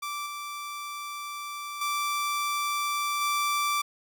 sawtooth tone with level steps, 1169 Hz, D6, 8 cents flat, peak -28 / -31 / -23 / -21 dBFS, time 0.02-3.82 s, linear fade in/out 10 ms, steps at 0.26 / 1.81 / 3.21 s, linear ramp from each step 5 ms, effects none

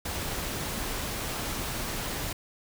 pink noise, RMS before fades -33 dBFS, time 0.05-2.33 s, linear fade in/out 5 ms, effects none

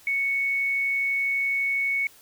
sine tone, 2217 Hz, C#7, in tune, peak -22 dBFS, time 0.07-2.07 s, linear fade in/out 2 ms, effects white hiss -53 dBFS RMS until 2.21 s

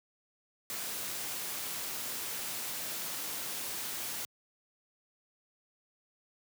white noise, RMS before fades -38 dBFS, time 0.7-4.25 s, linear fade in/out 0 ms, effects high-pass 100 Hz 12 dB/octave

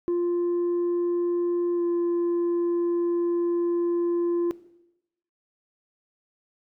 sine tone with pitch glide, 348.4 to 345 Hz, F4 to F4, -4 to -21 cents, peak -19 dBFS, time 0.08-4.51 s, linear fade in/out 0 ms, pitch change -17 cents, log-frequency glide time 1.75-1.82 s, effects noise-tail reverb RT60 0.9 s tail -19 dB re dry + tanh soft clip ceiling -21 dBFS

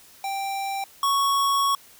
square tone pair in turn, 785 / 1110.2 Hz, G5 / C#6, +2 / +2 cents, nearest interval tritone, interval 600 cents, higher second, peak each -27 / -20 dBFS, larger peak second, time 0.24-0.84 / 1.03-1.75 s, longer second, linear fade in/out 2 ms, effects white hiss -51 dBFS RMS until 1.99 s

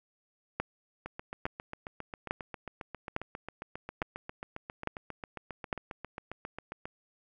two click trains, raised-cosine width 0.5 ms, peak -15 / -24 dBFS, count 7 / 44, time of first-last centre 0.6-5.728 / 1.06-6.855 s, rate 1.17 / 7.42 Hz, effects none

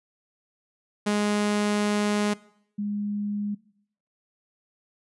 sawtooth / sine tone pair in turn, 207.7 / 205.8 Hz, G#3 / G#3, 0 / -16 cents, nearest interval unison, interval 16 cents, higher first, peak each -18 / -26 dBFS, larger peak first, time 1.06-2.34 / 2.78-3.55 s, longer first, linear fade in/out 10 ms, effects noise-tail reverb RT60 0.7 s tail -21 dB re dry + resampled to 24000 Hz

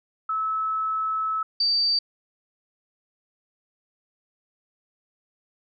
sine tone pair in turn, 1300 / 4633 Hz, E6 / D8, -24 / -24 cents, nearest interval octave + minor seventh, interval 2200 cents, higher second, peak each -23 / -19 dBFS, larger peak second, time 0.29-1.43 / 1.6-1.99 s, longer first, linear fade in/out 5 ms, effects none

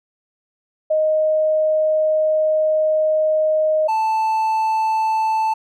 sine / triangle tone pair in turn, 622.3 / 880.1 Hz, D#5 / A5, 0 / 0 cents, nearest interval tritone, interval 600 cents, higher second, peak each -14 / -14 dBFS, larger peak neither, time 0.9-3.88 / 3.88-5.54 s, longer first, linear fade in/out 10 ms, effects none

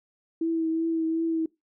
sine tone with vibrato, 325.9 Hz, E4, 20 cents flat, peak -23 dBFS, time 0.41-1.46 s, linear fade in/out 5 ms, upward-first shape triangle, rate 2.7 Hz, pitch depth 25 cents each way, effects noise-tail reverb RT60 0.2 s tail -22 dB re dry

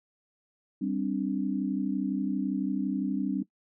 sine chord, G suspended fourth, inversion none, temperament equal, 196 / 261.6 / 293.7 Hz, G3 / C4 / D4, 0 / 0 / 0 cents, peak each -31 dBFS, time 0.81-3.43 s, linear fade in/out 10 ms, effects noise-tail reverb RT60 0.1 s tail -19 dB re dry

